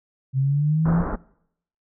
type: exponential sweep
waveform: sine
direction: up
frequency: 130.81 to 174.61 Hz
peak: -17 dBFS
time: 0.33-1.05 s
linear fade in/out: 50 ms
type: low-pass noise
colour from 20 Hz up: pink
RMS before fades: -27 dBFS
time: 0.85-1.16 s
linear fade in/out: 10 ms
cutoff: 1500 Hz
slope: 48 dB/octave
effects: noise-tail reverb RT60 0.7 s tail -22 dB re dry